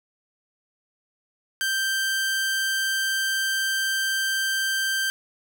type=tone; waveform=sawtooth; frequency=1568 Hz; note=G6; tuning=in tune; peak=-19 dBFS; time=1.61-5.1 s; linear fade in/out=0 ms; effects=none